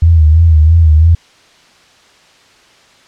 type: tone with vibrato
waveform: sine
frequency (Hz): 80.2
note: E2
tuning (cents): -47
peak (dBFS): -3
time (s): 0.02-1.15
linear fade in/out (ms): 5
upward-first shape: sine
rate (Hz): 3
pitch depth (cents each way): 80
effects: white hiss -45 dBFS RMS until 3.07 s + low-pass 5000 Hz 12 dB/octave